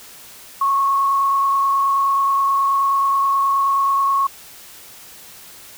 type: tone with frequency modulation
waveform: sine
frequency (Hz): 1100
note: C#6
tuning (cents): -14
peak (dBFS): -14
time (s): 0.61-4.27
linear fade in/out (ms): 5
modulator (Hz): 29.4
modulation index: 0.62
effects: white hiss -41 dBFS RMS until 5.77 s